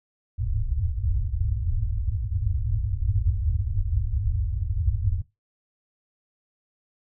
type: low-pass noise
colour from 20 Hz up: white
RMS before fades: -25 dBFS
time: 0.38-5.22 s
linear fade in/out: 10 ms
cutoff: 110 Hz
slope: 96 dB/octave
effects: noise-tail reverb RT60 0.2 s tail -17 dB re dry